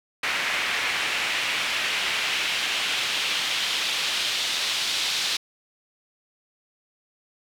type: noise with band-pass filter sweep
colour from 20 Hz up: pink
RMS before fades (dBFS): -26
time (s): 0.23-5.37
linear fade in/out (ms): 5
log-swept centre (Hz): 2200 to 3900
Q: 1.7
effects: none